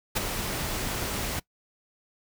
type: noise with ADSR envelope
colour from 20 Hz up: pink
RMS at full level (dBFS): -23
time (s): 0.15-1.4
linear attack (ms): 19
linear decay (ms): 18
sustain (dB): -8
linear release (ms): 13
effects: noise-tail reverb RT60 0.1 s tail -22 dB re dry